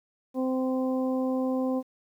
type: harmonic tone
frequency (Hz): 259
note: C4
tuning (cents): -17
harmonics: 1 / 2 / 3 / 4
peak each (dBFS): -26 / -30 / -39 / -41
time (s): 0.34-1.83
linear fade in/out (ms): 50
effects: 10-bit